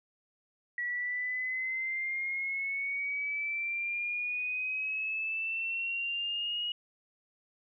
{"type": "exponential sweep", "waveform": "sine", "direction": "up", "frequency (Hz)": [1930, 2900], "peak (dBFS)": -31, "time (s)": [0.78, 6.72], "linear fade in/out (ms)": 2, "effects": []}